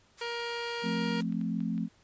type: high-pass noise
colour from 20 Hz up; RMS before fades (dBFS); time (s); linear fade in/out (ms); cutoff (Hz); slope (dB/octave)
white; -48; 0.17-1.23; 20; 860; 24
type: harmonic tone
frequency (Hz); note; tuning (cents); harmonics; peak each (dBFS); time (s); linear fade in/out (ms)
470.8; A#4; +17; 1 / 2 / 3 / 4 / 5 / 6 / 7 / 9 / 10; -37 / -40 / -42 / -43 / -44 / -45 / -45 / -47 / -47; 0.21-1.21; 5
type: chord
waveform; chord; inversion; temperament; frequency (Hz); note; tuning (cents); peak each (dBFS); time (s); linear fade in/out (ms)
sine; F major; none; equal; 174.61 / 220 / 261.6; F3 / A3 / C4; 0 / 0 / 0; -33 / -32 / -36; 0.82-1.89; 50
type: clicks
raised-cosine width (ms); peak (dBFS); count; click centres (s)
0.3; -37; 8; 1.076 / 1.114 / 1.184 / 1.222 / 1.324 / 1.413 / 1.605 / 1.779
effects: pink hiss -64 dBFS RMS until 2.03 s + resampled to 16000 Hz